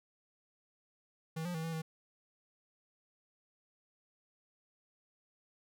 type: tone with pitch steps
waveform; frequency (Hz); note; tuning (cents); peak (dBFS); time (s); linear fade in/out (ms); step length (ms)
square; 160.9 / 176.7 / 160.9 / 164.1 / 160.2; E3 / F3 / E3 / E3 / E3; -42 / +21 / -42 / -8 / -49; -37; 1.36-1.82; 10; 92
effects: none